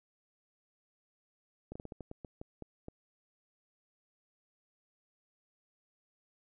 slowing click train, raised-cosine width 2 ms, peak -30 dBFS, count 11, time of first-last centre 1.72-2.884 s, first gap 35 ms, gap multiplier 1.25, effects none

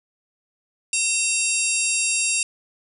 harmonic tone with a mistuned harmonic, 940 Hz, A#5, 14 cents sharp, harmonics 3 / 4 / 5 / 6 / 7 / 8 / 9 / 10, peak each -25 / -35 / -31 / -31 / -34 / -24 / -36 / -25 dBFS, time 0.93-2.43 s, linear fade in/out 2 ms, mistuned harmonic 3, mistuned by -68 cents, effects none

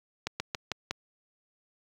slowing click train, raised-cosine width 0.2 ms, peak -13 dBFS, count 5, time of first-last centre 0.27-0.91 s, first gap 130 ms, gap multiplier 1.14, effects high-pass 60 Hz 12 dB/octave + 9-bit

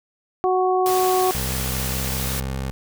harmonic tone, 370 Hz, F#4, in tune, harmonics 1 / 2 / 3, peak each -19 / -20 / -26 dBFS, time 0.44-1.31 s, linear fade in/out 0 ms
white noise, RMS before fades -28 dBFS, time 0.86-2.4 s, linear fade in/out 0 ms
20% pulse tone with pitch glide, 64.8 to 66.43 Hz, C2 to C2, -16 to +27 cents, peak -20 dBFS, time 1.35-2.71 s, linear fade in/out 0 ms, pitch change +43 cents, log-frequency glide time 1.78-2.57 s
effects none

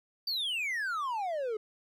triangle exponential sweep, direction down, 4699 to 416.1 Hz, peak -29 dBFS, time 0.27-1.57 s, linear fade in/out 5 ms, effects none

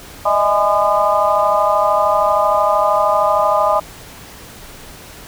sine tone cluster, 607 / 640 / 828 / 1018 / 1217 Hz, D#5 / D#5 / G#5 / C6 / D#6, -43 / +49 / -5 / -48 / -39 cents, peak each -18 dBFS, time 0.25-3.8 s, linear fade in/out 10 ms, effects pink hiss -37 dBFS RMS until 5.27 s

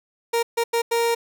30% pulse tone bursts at uneven times, 466.2 Hz, A#4, in tune, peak -16 dBFS, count 4, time 0.33-0.43 / 0.57-0.64 / 0.73-0.82 / 0.91-1.15 s, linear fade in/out 10 ms, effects none

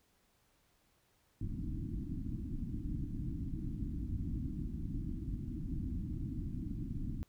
pink low-pass noise, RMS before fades -39 dBFS, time 1.41-7.23 s, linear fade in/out 0 ms, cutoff 320 Hz, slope 96 dB/octave, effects pink hiss -73 dBFS RMS until 7.28 s

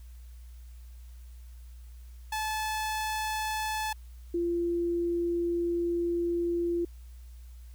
sawtooth / sine tone pair in turn, 866 / 343.7 Hz, A5 / F4, -28 / -28 cents, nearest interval octave + major third, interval 1600 cents, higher first, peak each -26 dBFS, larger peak neither, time 2.32-3.93 / 4.34-6.85 s, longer second, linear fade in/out 5 ms, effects added 60 Hz sine -44 dBFS peak until 7.74 s + white hiss -64 dBFS RMS until 7.74 s

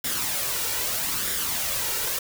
white noise with flanger, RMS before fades -27 dBFS, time 0.04-2.19 s, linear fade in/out 5 ms, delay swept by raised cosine 0.56 to 2.16 ms, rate 0.79 Hz, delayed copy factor +0.5, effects none

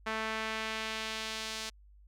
sawtooth tone with band-pass filter sweep, 220 Hz, A3, in tune, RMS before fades -37 dBFS, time 0.06-1.7 s, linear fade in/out 10 ms, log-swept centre 1600 to 4900 Hz, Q 1, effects added 50 Hz sine -55 dBFS peak until 2.07 s

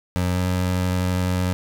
25% pulse tone with pitch glide, 90 to 91.26 Hz, F#2 to F#2, -47 to -23 cents, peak -16 dBFS, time 0.16-1.53 s, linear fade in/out 0 ms, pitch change +24 cents, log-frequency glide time 0.33-0.42 s, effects none

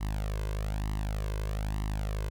sawtooth tone with flanger, 51.91 Hz, G#1, in tune, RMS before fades -32 dBFS, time 0-2.3 s, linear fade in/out 20 ms, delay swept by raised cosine 1 to 1.96 ms, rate 1.1 Hz, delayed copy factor +0.8, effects none

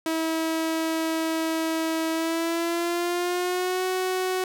sawtooth tone with pitch glide, 323.1 to 371.1 Hz, E4 to F#4, -35 to +5 cents, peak -20 dBFS, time 0.06-4.44 s, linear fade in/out 2 ms, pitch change +240 cents, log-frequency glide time 2.11-3.85 s, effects none

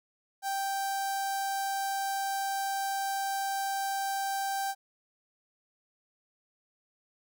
sawtooth tone with notch filter, 784 Hz, G5, in tune, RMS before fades -32 dBFS, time 0.42-4.75 s, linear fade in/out 50 ms, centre 2600 Hz, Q 0.87, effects none

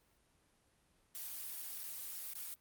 blue noise with dropouts, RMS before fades -45 dBFS, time 1.15-2.54 s, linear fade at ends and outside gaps 0 ms, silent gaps 1.835-1.839 / 2.335-2.353 s, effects pink hiss -73 dBFS RMS until 2.6 s + Opus 32 kbps

